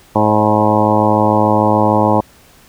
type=harmonic tone with a mistuned harmonic; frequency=106.8 Hz; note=G#2; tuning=49 cents sharp; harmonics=1 / 2 / 3 / 4 / 5 / 6 / 7 / 8 / 9 / 10; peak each=-19 / -17 / -18 / -22 / -17 / -20 / -20 / -17 / -18 / -23 dBFS; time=0.15-2.21 s; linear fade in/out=10 ms; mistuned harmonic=6; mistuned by=-26 cents; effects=pink hiss -46 dBFS RMS until 2.68 s